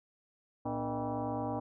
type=tone with frequency modulation; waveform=sine; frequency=246.9 Hz; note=B3; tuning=in tune; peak=-32 dBFS; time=0.65-1.6 s; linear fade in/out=10 ms; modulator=181 Hz; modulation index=4; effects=none